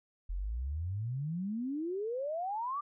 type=exponential sweep; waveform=sine; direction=up; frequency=41.2 to 1199 Hz; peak=-33 dBFS; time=0.29-2.81 s; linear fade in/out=10 ms; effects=none